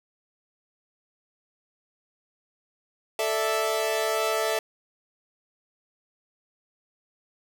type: chord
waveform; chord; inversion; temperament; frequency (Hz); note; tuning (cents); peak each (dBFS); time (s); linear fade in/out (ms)
sawtooth; A suspended fourth; none; equal; 440 / 587.3 / 659.3; A4 / D5 / E5; 0 / 0 / 0; -24 / -28 / -23; 3.19-4.59; 2
effects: 9-bit